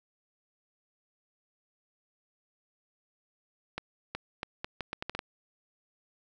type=accelerating click train; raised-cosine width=0.3 ms; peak=-18 dBFS; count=10; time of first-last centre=3.78-5.191 s; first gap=370 ms; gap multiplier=0.76; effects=none